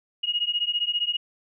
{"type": "beating tone pair", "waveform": "sine", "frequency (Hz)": [2872, 2887], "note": ["F7", "F#7"], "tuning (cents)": [48, -43], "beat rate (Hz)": 15, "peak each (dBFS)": -26, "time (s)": [0.23, 1.17], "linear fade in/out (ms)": 10, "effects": []}